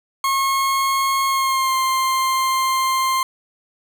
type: tone with pitch glide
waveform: 40% pulse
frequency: 1085 to 1052.3 Hz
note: C#6 to C6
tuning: -37 to +10 cents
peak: -16 dBFS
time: 0.24-3.23 s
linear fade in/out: 2 ms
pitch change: -53 cents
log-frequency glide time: 1.27-1.76 s
effects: none